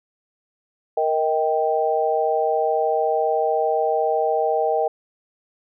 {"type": "chord", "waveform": "sine", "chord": "Eb major", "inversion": "second", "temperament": "equal with one note detuned", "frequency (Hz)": [466.2, 630.2, 784], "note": ["Bb4", "Eb5", "G5"], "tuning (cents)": [0, 22, 0], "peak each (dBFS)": -22, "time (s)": [0.97, 4.88], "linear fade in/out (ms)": 5, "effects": []}